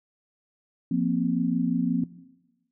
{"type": "chord", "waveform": "sine", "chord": "F suspended fourth", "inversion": "none", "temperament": "equal with one note detuned", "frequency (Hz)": [174.61, 235.7, 261.6], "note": ["F3", "Bb3", "C4"], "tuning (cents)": [0, 19, 0], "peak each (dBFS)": -26, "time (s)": [0.91, 2.04], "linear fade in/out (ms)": 5, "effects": ["noise-tail reverb RT60 1.0 s tail -17 dB re dry"]}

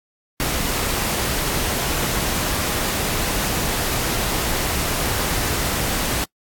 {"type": "noise", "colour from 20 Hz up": "pink", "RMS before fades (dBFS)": -22, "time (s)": [0.4, 6.24], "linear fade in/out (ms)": 0, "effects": ["noise-tail reverb RT60 0.1 s tail -23 dB re dry", "AAC 64 kbps"]}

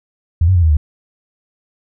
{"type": "tone with pitch steps", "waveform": "sine", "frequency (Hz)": [83.3, 93.6, 87.2, 79.9, 74.9], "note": ["E2", "F#2", "F2", "D#2", "D2"], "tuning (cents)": [19, 20, -2, 47, 35], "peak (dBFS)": -8, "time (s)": [0.41, 0.77], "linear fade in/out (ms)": 5, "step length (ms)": 72, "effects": []}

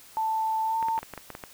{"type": "tone with pitch glide", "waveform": "sine", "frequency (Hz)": [883, 900], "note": ["A5", "A5"], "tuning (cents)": [6, 39], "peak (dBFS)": -24, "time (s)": [0.17, 0.99], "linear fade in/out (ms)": 0, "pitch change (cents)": 33, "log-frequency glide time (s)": [0.65, 0.78]}
{"type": "clicks", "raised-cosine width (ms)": 0.5, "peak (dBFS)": -22, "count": 9, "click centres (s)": [0.827, 0.885, 0.979, 1.03, 1.137, 1.177, 1.303, 1.351, 1.438]}
{"effects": ["white hiss -51 dBFS RMS until 1.53 s"]}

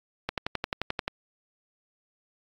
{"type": "click train", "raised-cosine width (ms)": 0.3, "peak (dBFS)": -12, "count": 10, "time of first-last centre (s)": [0.29, 1.079], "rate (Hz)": 11.4, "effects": ["AAC 48 kbps"]}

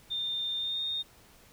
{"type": "tone with pitch glide", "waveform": "sine", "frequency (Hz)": [3616, 3675], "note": ["A7", "A#7"], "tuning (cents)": [47, -25], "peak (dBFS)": -30, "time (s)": [0.1, 1.03], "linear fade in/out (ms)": 20, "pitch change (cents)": 28, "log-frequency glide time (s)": [0.57, 0.81], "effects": ["pink hiss -58 dBFS RMS until 1.52 s"]}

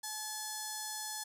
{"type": "tone with notch filter", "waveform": "5% pulse", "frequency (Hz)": 860, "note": "A5", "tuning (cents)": -40, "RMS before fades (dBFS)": -41, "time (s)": [0.03, 1.24], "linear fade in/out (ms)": 10, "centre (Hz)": 2600, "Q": 1.2, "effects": []}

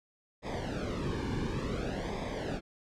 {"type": "noise with flanger", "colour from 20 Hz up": "brown", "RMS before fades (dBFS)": -35, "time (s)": [0.42, 2.61], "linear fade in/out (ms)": 50, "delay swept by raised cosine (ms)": [0.69, 1.56], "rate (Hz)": 0.56, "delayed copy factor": -0.85, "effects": ["low-pass 6000 Hz 12 dB/octave"]}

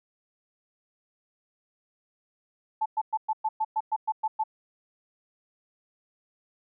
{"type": "tone bursts", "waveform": "sine", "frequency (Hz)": 872, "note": "A5", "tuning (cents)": -16, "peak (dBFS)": -23, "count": 11, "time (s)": [2.81, 4.438], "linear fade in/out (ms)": 10, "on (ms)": 48, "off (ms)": 110, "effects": []}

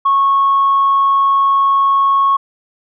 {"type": "tone", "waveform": "sine", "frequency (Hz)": 1100, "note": "C#6", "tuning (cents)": -14, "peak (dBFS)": -8, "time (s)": [0.05, 2.37], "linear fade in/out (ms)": 10, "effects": ["tanh soft clip ceiling -5 dBFS"]}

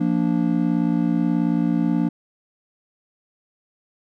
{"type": "chord", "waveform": "triangle", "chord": "Bb major", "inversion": "second", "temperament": "equal with one note detuned", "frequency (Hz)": [174.61, 233.1, 291.6], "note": ["F3", "Bb3", "D4"], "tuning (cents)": [0, 0, -12], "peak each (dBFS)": -20, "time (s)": [0, 2.09], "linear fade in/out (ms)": 10, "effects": []}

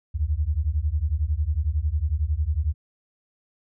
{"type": "beating tone pair", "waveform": "sine", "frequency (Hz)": [70.4, 81.4], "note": ["C#2", "E2"], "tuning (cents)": [27, -21], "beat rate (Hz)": 11, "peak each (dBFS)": -24, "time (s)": [0.14, 2.74], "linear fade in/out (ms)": 20, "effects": []}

